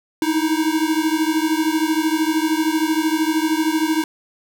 square beating tone pair, 310.4 / 323.4 Hz, D#4 / E4, -4 / -33 cents, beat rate 13 Hz, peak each -20 / -21 dBFS, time 0.22-4.04 s, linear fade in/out 2 ms, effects none

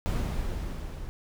brown noise with level ramp, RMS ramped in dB -26 to -39 dBFS, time 0.06-1.09 s, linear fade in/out 0 ms, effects none

